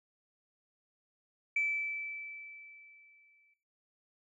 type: tone with exponential decay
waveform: sine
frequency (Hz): 2317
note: D7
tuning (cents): -24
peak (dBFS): -26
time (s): 1.56-3.54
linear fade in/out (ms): 5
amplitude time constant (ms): 430
effects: noise-tail reverb RT60 1.0 s tail -21 dB re dry + tanh soft clip ceiling -22 dBFS